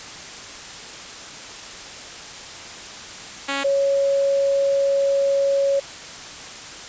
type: tone pair in turn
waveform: 5% pulse / sine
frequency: 277.2 / 554.4 Hz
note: C#4 / C#5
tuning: 0 / 0 cents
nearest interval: octave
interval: 1200 cents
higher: second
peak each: -11 / -16 dBFS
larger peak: first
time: 3.48-3.64 / 3.64-5.8 s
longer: second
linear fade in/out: 10 ms
effects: white hiss -36 dBFS RMS until 6.88 s + resampled to 16000 Hz